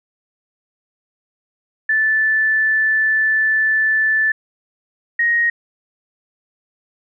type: tone pair in turn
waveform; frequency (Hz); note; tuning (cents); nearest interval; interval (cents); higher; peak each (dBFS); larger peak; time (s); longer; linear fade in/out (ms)
sine; 1754 / 1874.9; A6 / A#6; -6 / +9; minor second; 115; second; -13; neither; 1.89-4.32 / 5.19-5.5; first; 5
effects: none